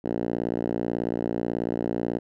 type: tone with band-pass filter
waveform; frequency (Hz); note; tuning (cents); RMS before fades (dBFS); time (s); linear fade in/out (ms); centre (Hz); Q
5% pulse; 58.27; A#1; 0; -28; 0.04-2.19; 10; 300; 1.2
effects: none